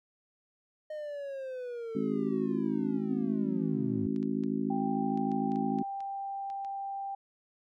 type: linear sweep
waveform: triangle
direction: down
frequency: 618 to 96.9 Hz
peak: -34 dBFS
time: 0.9-4.07 s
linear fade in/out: 5 ms
type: harmonic tone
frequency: 53.3 Hz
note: G#1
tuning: 46 cents sharp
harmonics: 3 / 4 / 5 / 6 / 7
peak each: -40 / -32 / -32 / -42 / -38 dBFS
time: 1.95-5.83 s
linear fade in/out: 5 ms
type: clicks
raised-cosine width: 0.2 ms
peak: -36 dBFS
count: 11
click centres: 4.162 / 4.229 / 4.437 / 5.175 / 5.317 / 5.519 / 5.559 / 5.787 / 6.005 / 6.501 / 6.648 s
type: tone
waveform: sine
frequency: 789 Hz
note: G5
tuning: 11 cents sharp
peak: -34 dBFS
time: 4.7-7.15 s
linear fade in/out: 5 ms
effects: none